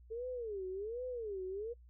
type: tone with vibrato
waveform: sine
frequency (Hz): 433.9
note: A4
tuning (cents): -24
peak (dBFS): -38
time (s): 0.1-1.74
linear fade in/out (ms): 20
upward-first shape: sine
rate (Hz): 1.3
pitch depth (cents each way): 270
effects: noise-tail reverb RT60 0.1 s tail -26 dB re dry + added 60 Hz sine -56 dBFS peak until 1.89 s